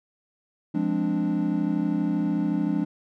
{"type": "chord", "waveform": "triangle", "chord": "D half-diminished seventh", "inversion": "first", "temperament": "equal", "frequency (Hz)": [174.61, 207.7, 261.6, 293.7], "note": ["F3", "Ab3", "C4", "D4"], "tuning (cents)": [0, 0, 0, 0], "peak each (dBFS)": [-26, -26, -29, -24], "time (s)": [0.74, 2.85], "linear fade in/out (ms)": 10, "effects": []}